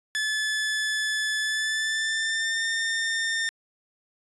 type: tone with pitch glide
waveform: sawtooth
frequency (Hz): 1730 to 1811.8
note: A6 to A#6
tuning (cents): -30 to -50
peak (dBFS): -21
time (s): 0.15-3.49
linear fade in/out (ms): 0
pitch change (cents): +80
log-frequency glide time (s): 1.4-2.66
effects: resampled to 22050 Hz